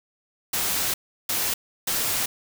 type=noise bursts at uneven times; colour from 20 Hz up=white; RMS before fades=-25 dBFS; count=3; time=0.53-0.94 / 1.29-1.54 / 1.87-2.26 s; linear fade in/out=5 ms; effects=none